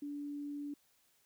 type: tone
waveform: sine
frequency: 289 Hz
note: D4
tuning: 28 cents flat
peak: -39 dBFS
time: 0.02-0.74 s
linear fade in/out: 5 ms
effects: white hiss -72 dBFS RMS until 1.25 s